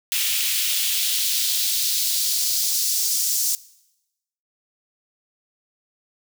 white noise with high-pass filter sweep, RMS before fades -22 dBFS, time 0.12-3.55 s, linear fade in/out 0 ms, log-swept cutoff 2700 to 5900 Hz, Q 1.8, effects noise-tail reverb RT60 0.9 s tail -20 dB re dry

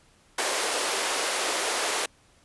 pink high-pass noise, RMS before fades -27 dBFS, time 0.38-2.06 s, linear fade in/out 5 ms, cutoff 400 Hz, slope 24 dB/octave, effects pink hiss -60 dBFS RMS until 2.44 s + resampled to 24000 Hz

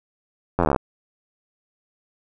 slowing click train, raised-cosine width 1 ms, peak -5 dBFS, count 14, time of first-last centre 0.59-0.762 s, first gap 11 ms, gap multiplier 1.03, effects none

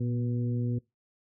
harmonic tone with a mistuned harmonic, 121.6 Hz, B2, 26 cents flat, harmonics 1 / 2 / 3 / 4, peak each -28 / -33 / -41 / -44 dBFS, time 0-0.79 s, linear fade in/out 10 ms, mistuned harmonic 1, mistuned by -44 cents, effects noise-tail reverb RT60 0.2 s tail -22 dB re dry

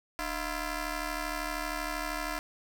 10% pulse ring-modulated tone, 335.6 Hz, E4, 31 cents sharp, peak -21 dBFS, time 0.19-2.39 s, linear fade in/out 0 ms, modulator 372 Hz, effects none

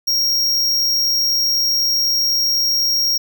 square tone, 5588 Hz, F8, in tune, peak -15 dBFS, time 0.07-3.18 s, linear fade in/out 10 ms, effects none

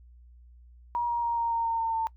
sine tone with pitch steps, 953 / 945.3 / 937.7 / 930.2 / 922.7 / 915.2 / 907.9 / 900.6 Hz, A#5 / A#5 / A#5 / A#5 / A#5 / A#5 / A#5 / A5, +38 / +24 / +10 / -4 / -18 / -32 / -46 / +40 cents, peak -25 dBFS, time 0.95-2.07 s, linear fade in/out 0 ms, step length 140 ms, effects noise-tail reverb RT60 0.1 s tail -22 dB re dry + added 60 Hz sine -50 dBFS peak until 2.16 s

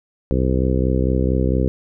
harmonic tone, 64.4 Hz, C2, 27 cents flat, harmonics 1 / 2 / 3 / 4 / 5 / 6 / 7 / 8, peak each -19 / -22 / -24 / -25 / -26 / -27 / -27 / -28 dBFS, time 0.31-1.68 s, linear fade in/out 0 ms, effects none

